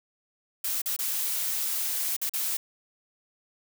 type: noise with dropouts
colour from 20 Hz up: blue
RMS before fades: -29 dBFS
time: 0.64-2.57 s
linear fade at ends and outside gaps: 5 ms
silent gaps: 0.818-0.858 / 0.965-0.989 / 2.166-2.215 / 2.295-2.336 s
effects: none